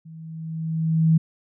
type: tone with level ramp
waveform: sine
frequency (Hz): 161.1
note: E3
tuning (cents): -39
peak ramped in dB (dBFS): -39 to -12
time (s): 0.05-1.18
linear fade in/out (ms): 10
effects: none